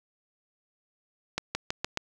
accelerating click train, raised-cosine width 0.2 ms, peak -11 dBFS, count 5, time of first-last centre 1.38-1.974 s, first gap 170 ms, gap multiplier 0.91, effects none

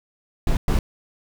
brown noise bursts at uneven times, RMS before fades -18 dBFS, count 2, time 0.47-0.57 / 0.68-0.79 s, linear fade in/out 2 ms, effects none

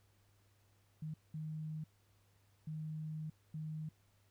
sine tone bursts at uneven times, 155.56 Hz, D#3, in tune, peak -40 dBFS, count 4, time 1.02-1.14 / 1.34-1.84 / 2.67-3.3 / 3.54-3.89 s, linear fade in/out 5 ms, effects added 100 Hz sine -70 dBFS peak until 4.3 s + pink hiss -75 dBFS RMS until 4.3 s

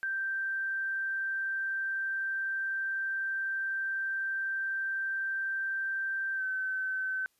sine tone with pitch glide, 1568 to 1532.2 Hz, G6 to G6, 0 to -40 cents, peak -30 dBFS, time 0.03-7.26 s, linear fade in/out 0 ms, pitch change -40 cents, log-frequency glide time 6.35-6.43 s, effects white hiss -73 dBFS RMS until 7.39 s + resampled to 32000 Hz

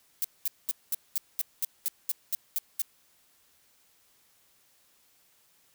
violet noise bursts, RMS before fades -28 dBFS, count 12, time 0.22-2.818 s, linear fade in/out 0 ms, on 24 ms, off 210 ms, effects white hiss -65 dBFS RMS until 5.74 s

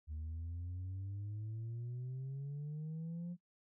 sine exponential sweep, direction up, 75.5 to 178 Hz, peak -38 dBFS, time 0.07-3.37 s, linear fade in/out 50 ms, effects noise-tail reverb RT60 0.1 s tail -25 dB re dry + tanh soft clip ceiling -39 dBFS

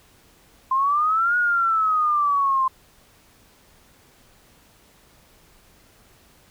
sine exponential two-way sweep, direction up then down, 1040 to 1456 to 1042 Hz, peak -17 dBFS, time 0.71-2.68 s, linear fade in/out 5 ms, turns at 1.37 s, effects pink hiss -55 dBFS RMS until 6.5 s

